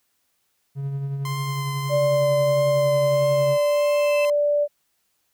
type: tone with tremolo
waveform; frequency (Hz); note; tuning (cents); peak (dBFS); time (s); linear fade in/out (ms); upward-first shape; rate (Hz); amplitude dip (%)
triangle; 138.59; C#3; 0; -21; 0.75-3.58; 50; triangle; 11; 40
type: tone with vibrato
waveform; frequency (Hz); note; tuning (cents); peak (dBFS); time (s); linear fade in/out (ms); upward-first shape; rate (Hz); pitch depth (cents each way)
sawtooth; 1041; C6; -9; -26; 1.25-4.3; 2; sine; 1.6; 15
type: tone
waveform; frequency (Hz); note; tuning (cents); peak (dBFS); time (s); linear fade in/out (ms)
sine; 585; D5; -7; -17; 1.89-4.68; 50
type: tone with exponential growth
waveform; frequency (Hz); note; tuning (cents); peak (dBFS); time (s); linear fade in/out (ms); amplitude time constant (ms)
sine; 2637; E7; 0; -25; 2.91-4.25; 0; 290
effects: white hiss -70 dBFS RMS until 5.33 s